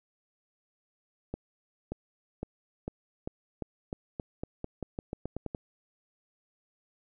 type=accelerating click train; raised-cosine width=2 ms; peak=-21 dBFS; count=17; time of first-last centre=1.34-5.548 s; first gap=580 ms; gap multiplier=0.88; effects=none